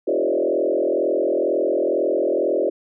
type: tone with frequency modulation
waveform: sine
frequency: 466.2 Hz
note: A#4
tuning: in tune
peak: -17 dBFS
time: 0.07-2.7 s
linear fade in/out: 10 ms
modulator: 42.1 Hz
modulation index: 3.3
effects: none